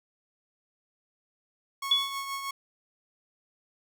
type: tone with tremolo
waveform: sawtooth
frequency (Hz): 1100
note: C#6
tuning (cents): -14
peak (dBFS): -27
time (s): 1.82-2.51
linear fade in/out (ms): 5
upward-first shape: triangle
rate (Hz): 6.3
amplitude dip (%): 50
type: tone with exponential decay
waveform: sine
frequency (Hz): 3401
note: G#7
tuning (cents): +40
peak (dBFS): -17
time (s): 1.91-2.25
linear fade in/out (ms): 5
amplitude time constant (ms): 72
effects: none